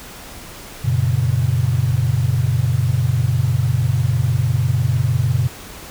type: chord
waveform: sine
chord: F# major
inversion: none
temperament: equal with one note detuned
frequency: 92.5 / 118.65 / 138.59 Hz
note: F#2 / A#2 / C#3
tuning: 0 / +31 / 0 cents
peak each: -21 / -17 / -19 dBFS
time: 0.84-5.48 s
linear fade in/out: 10 ms
effects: pink hiss -36 dBFS RMS until 5.9 s